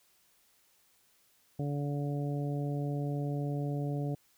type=harmonic tone; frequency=143.8 Hz; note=D3; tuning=36 cents flat; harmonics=1 / 2 / 3 / 4 / 5; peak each=-32 / -38 / -42 / -44 / -46 dBFS; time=1.59-4.15 s; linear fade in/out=5 ms; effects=white hiss -68 dBFS RMS until 4.37 s